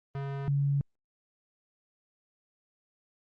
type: tone pair in turn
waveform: square / sine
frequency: 138.59 / 140.85 Hz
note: C#3 / C#3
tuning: 0 / +28 cents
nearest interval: unison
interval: 28 cents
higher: second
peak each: -33 / -24 dBFS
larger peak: second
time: 0.15-0.48 / 0.48-0.81 s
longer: neither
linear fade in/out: 0 ms
effects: low-pass 2000 Hz 12 dB/octave + Opus 32 kbps